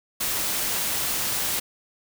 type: noise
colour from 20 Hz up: white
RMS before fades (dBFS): -26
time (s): 0.2-1.6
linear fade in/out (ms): 10
effects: none